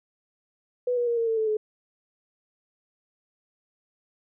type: tone with pitch steps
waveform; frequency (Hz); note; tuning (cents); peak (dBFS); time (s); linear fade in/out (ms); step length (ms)
sine; 493.9 / 482.3 / 471.1 / 460 / 449.3 / 438.7 / 428.5; B4 / B4 / A#4 / A#4 / A4 / A4 / A4; 0 / -41 / +18 / -23 / +36 / -5 / -46; -22; 0.87-1.57; 5; 100
effects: none